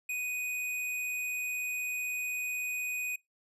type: tone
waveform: square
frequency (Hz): 2489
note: D#7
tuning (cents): 0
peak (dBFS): -33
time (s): 0.09-3.16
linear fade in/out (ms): 5
effects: noise-tail reverb RT60 0.2 s tail -25 dB re dry + resampled to 32000 Hz